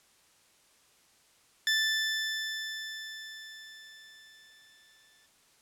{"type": "tone with exponential decay", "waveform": "20% pulse", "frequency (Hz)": 1760, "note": "A6", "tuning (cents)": 0, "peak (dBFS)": -19, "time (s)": [1.67, 5.26], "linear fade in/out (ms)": 1, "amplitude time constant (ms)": 780, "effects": ["white hiss -64 dBFS RMS until 5.61 s", "low-pass 10000 Hz 12 dB/octave"]}